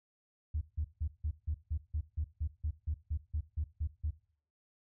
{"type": "tone bursts", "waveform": "sine", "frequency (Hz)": 76.4, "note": "D#2", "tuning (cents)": -31, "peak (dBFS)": -30, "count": 16, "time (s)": [0.54, 4.108], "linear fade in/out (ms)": 10, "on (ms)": 73, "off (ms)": 160, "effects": ["noise-tail reverb RT60 0.5 s tail -19 dB re dry", "tanh soft clip ceiling -26 dBFS"]}